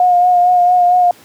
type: tone with vibrato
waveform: sine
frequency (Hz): 716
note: F5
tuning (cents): +43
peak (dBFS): -7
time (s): 0-1.11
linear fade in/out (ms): 2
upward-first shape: sine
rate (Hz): 4.4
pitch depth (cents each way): 24
effects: pink hiss -43 dBFS RMS until 1.24 s + high-pass 150 Hz 12 dB/octave